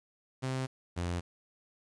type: tone pair in turn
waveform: sawtooth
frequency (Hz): 130.81 / 87.31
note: C3 / F2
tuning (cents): 0 / 0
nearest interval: perfect fifth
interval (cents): 700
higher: first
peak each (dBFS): -28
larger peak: neither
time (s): 0.42-0.67 / 0.96-1.21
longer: neither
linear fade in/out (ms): 20
effects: resampled to 22050 Hz + 10-bit